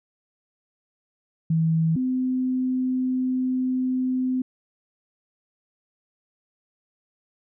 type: tone pair in turn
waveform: sine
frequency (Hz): 161.9 / 256.2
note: E3 / C4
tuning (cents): -31 / -36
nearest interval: minor sixth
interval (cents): 795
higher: second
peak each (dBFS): -18 / -21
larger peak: first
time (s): 1.5-1.96 / 1.96-4.42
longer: second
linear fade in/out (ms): 5
effects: none